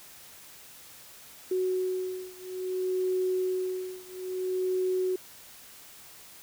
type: beating tone pair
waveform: sine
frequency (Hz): 370 / 370.59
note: F#4 / F#4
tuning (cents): 0 / +3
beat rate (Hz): 0.59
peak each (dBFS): -30 / -31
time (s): 1.51-5.16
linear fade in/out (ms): 5
effects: white hiss -50 dBFS RMS until 6.42 s